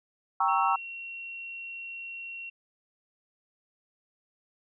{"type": "chord", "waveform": "sine", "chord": "G diminished seventh", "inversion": "none", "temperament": "equal", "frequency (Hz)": [784, 932.3, 1108.7, 1318.5], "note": ["G5", "Bb5", "Db6", "Fb6"], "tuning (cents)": [0, 0, 0, 0], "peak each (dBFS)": -28, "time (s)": [0.4, 0.76], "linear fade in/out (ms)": 5}
{"type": "tone", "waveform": "sine", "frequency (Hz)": 2734, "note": "F7", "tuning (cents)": -37, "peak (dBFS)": -37, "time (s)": [0.48, 2.5], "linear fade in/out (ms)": 10}
{"effects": []}